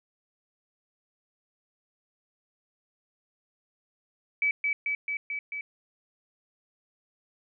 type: tone with echo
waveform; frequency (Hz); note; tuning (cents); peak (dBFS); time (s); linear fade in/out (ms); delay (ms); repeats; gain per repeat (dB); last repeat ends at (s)
sine; 2293; D7; -42; -22; 4.42-4.51; 2; 220; 5; -2; 5.61
effects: none